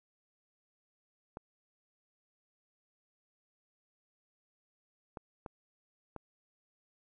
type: clicks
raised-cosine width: 1 ms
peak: -28 dBFS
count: 4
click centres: 1.371 / 5.172 / 5.462 / 6.163 s
effects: none